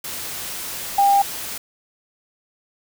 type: tone in noise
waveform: sine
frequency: 799 Hz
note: G5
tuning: 33 cents sharp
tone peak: -12 dBFS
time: 0.98-1.22 s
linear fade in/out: 5 ms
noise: white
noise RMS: -30 dBFS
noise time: 0.04-1.58 s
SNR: +15 dB
effects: none